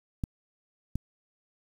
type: clicks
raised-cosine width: 5 ms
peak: -17 dBFS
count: 2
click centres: 0.238 / 0.956 s
effects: 8-bit